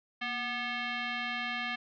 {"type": "tone with frequency modulation", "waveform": "sine", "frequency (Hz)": 235, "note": "A#3", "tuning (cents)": 14, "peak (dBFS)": -32, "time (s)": [0.21, 1.76], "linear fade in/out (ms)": 10, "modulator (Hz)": 975, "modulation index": 3, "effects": []}